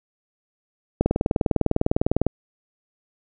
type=click train; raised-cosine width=2 ms; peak=-5 dBFS; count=26; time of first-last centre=1.01-2.266 s; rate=19.9 Hz; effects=none